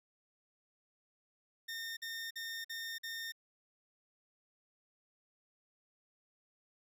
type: tone bursts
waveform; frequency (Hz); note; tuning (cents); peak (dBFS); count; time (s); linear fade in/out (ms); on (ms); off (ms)
20% pulse; 1825; A#6; -37; -35; 5; 1.68-3.322; 10; 290; 48
effects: none